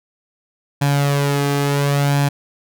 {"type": "tone with flanger", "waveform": "sawtooth", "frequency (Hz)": 142, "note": "C#3", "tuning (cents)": 42, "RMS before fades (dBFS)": -17, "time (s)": [0.81, 2.29], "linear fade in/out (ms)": 10, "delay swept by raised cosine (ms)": [1.2, 2.5], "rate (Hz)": 0.71, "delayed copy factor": 0.55, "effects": []}